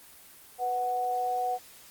sine tone pair together, 493.9 / 740 Hz, B4 / F#5, 0 / 0 cents, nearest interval perfect fifth, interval 700 cents, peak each -35 / -27 dBFS, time 0.58-1.59 s, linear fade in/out 50 ms, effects white hiss -52 dBFS RMS until 1.9 s + Opus 24 kbps

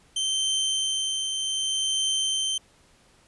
sawtooth tone with tremolo, 3114 Hz, G7, 12 cents flat, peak -19 dBFS, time 0.16-2.58 s, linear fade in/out 5 ms, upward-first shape triangle, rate 0.65 Hz, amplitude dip 40%, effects pink hiss -59 dBFS RMS until 3.27 s + resampled to 24000 Hz

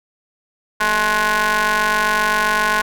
sawtooth ring-modulated tone, 207.7 Hz, G#3, in tune, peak -8 dBFS, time 0.8-2.82 s, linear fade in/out 10 ms, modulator 1270 Hz, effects none

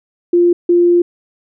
sine tone pair in turn, 348.5 / 348.5 Hz, F4 / F4, -4 / -4 cents, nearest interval unison, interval 0 cents, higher neither, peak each -7 dBFS, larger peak neither, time 0.33-0.53 / 0.69-1.02 s, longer second, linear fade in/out 5 ms, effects none

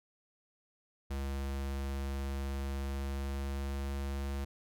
square tone with pitch glide, 68.6 to 69.24 Hz, C#2 to C#2, -17 to -1 cents, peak -35 dBFS, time 1.1-4.45 s, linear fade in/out 10 ms, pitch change +16 cents, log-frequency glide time 2.76-4.33 s, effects none

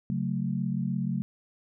sine chord, F# minor, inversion second, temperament just, 138.75 / 185 / 222 Hz, C#3 / F#3 / A3, +2 / 0 / +16 cents, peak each -31 / -30 / -32 dBFS, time 0.1-1.22 s, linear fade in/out 0 ms, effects none

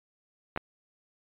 clicks, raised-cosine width 0.5 ms, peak -17 dBFS, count 2, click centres 0.562 / 0.575 s, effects resampled to 8000 Hz

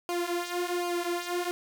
sawtooth tone with flanger, 350.7 Hz, F4, 7 cents sharp, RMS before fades -31 dBFS, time 0.09-1.51 s, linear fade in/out 0 ms, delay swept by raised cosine 0.53 to 5.63 ms, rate 1.3 Hz, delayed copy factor -0.8, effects none

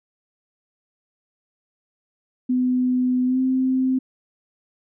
sine tone with pitch glide, 252.1 to 259.8 Hz, B3 to C4, +36 to -12 cents, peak -17 dBFS, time 2.49-3.99 s, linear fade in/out 10 ms, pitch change +52 cents, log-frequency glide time 3.26-3.39 s, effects none

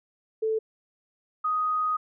sine tone pair in turn, 440.1 / 1248.3 Hz, A4 / D#6, 0 / +5 cents, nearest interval octave + tritone, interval 1805 cents, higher second, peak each -23 dBFS, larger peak neither, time 0.42-0.59 / 1.44-1.97 s, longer second, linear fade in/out 10 ms, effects none

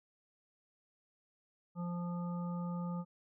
harmonic tone, 174.61 Hz, F3, in tune, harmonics 1 / 3 / 5 / 7, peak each -36 / -49 / -50 / -50 dBFS, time 1.75-3.05 s, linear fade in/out 50 ms, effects none

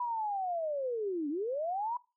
sine linear two-way sweep, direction down then up, 987.8 to 278.1 to 987.8 Hz, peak -31 dBFS, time 0-1.97 s, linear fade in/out 5 ms, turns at 1.29 s, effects noise-tail reverb RT60 0.3 s tail -21 dB re dry

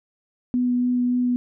sine tone with vibrato, 246.9 Hz, B3, in tune, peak -18 dBFS, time 0.54-1.36 s, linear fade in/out 0 ms, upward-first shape sine, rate 3.5 Hz, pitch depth 9 cents each way, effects none

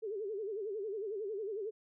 sine tone with vibrato, 415.3 Hz, G#4, in tune, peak -36 dBFS, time 0.02-1.71 s, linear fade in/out 20 ms, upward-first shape sine, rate 11 Hz, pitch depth 140 cents each way, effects none

